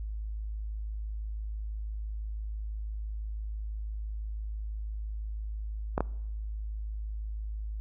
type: clicks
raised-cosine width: 1 ms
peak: -13 dBFS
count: 2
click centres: 5.979 / 6.006 s
effects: noise-tail reverb RT60 0.9 s tail -24 dB re dry + added 53 Hz sine -33 dBFS peak until 7.8 s